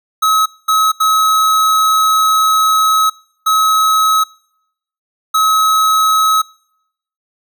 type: tone bursts at uneven times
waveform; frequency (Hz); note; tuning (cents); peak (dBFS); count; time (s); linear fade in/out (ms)
square; 1282; E6; -49; -10; 5; 0.22-0.46 / 0.68-0.92 / 1-3.1 / 3.46-4.24 / 5.34-6.42; 10
effects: noise-tail reverb RT60 0.8 s tail -26 dB re dry